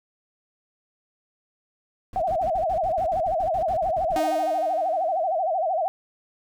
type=noise bursts; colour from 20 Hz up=brown; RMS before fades=-38 dBFS; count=15; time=2.13-4.192 s; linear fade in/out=2 ms; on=88 ms; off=53 ms
type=tone with vibrato; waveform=sine; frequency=697 Hz; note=F5; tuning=4 cents flat; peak=-21 dBFS; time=2.16-5.88 s; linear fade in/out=0 ms; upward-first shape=sine; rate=13 Hz; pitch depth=190 cents each way
type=tone with exponential decay; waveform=sawtooth; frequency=310.4 Hz; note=D#4; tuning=4 cents flat; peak=-21 dBFS; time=4.16-5.41 s; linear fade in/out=1 ms; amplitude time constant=270 ms
effects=none